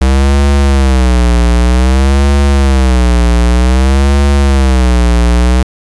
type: tone with vibrato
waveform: square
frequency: 64.6 Hz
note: C2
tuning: 21 cents flat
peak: -6 dBFS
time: 0.01-5.63 s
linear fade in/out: 5 ms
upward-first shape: sine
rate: 0.53 Hz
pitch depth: 150 cents each way
effects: resampled to 24000 Hz + 7-bit